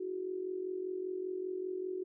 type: tone with amplitude modulation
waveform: sine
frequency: 370 Hz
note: F#4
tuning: in tune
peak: -32 dBFS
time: 0-2.04 s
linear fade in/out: 10 ms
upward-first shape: sine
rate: 45.1 Hz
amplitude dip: 70%
effects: none